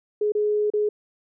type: tone with dropouts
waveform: sine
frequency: 419.8 Hz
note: G#4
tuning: 19 cents sharp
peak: -19 dBFS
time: 0.21-0.89 s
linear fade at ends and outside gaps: 5 ms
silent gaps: 0.321-0.35 / 0.702-0.736 s
effects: none